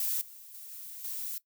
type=noise with level steps; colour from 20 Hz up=violet; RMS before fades=-31 / -50 / -46 / -44 / -37 dBFS; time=0-1.38 s; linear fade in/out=2 ms; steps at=0.21 / 0.54 / 0.71 / 1.04 s; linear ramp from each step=5 ms; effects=noise-tail reverb RT60 0.1 s tail -18 dB re dry